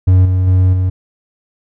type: tone with level steps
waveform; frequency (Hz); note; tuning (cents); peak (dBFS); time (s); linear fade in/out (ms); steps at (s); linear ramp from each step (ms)
triangle; 92.5; F#2; 0; -3 / -8 / -5 / -9; 0.07-0.9; 10; 0.25 / 0.47 / 0.73; 5
effects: none